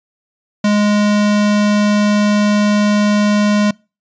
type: tone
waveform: square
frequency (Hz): 207.7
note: G#3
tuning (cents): 0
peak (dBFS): -11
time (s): 0.64-3.71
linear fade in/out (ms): 5
effects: noise-tail reverb RT60 0.3 s tail -25 dB re dry + resampled to 16000 Hz